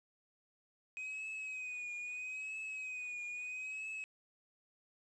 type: tone with vibrato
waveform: triangle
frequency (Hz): 2512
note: D#7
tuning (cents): +16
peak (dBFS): -39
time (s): 0.97-4.04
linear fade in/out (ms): 0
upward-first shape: triangle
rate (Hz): 0.77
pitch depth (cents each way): 60
effects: resampled to 22050 Hz + 11-bit